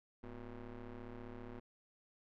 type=ring-modulated tone; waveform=20% pulse; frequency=116.54 Hz; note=A#2; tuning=in tune; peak=-39 dBFS; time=0.23-1.6 s; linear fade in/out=10 ms; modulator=134 Hz; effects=low-pass 2000 Hz 12 dB/octave